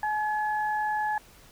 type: tone pair together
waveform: sine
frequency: 850 / 1700 Hz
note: G#5 / G#6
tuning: +40 / +40 cents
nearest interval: octave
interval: 1200 cents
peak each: -26 / -32 dBFS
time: 0.03-1.18 s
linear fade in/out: 2 ms
effects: pink hiss -54 dBFS RMS until 1.51 s